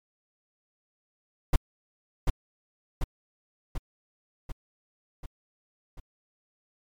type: noise with echo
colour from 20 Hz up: brown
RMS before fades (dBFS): -17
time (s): 1.53-1.56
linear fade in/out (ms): 5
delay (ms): 740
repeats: 6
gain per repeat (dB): -4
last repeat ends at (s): 6
effects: MP3 96 kbps